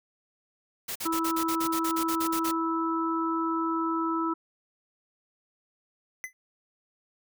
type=noise bursts; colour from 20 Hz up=white; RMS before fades=-34 dBFS; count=14; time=0.88-2.516 s; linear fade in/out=10 ms; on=76 ms; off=44 ms
type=harmonic tone; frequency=327.6 Hz; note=E4; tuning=11 cents flat; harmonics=1 / 3 / 4; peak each=-28 / -33 / -30 dBFS; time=1.05-4.34 s; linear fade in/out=10 ms
type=tone with exponential decay; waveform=square; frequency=2028 Hz; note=B6; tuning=45 cents sharp; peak=-30 dBFS; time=6.24-6.33 s; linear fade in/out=0 ms; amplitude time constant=19 ms
effects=none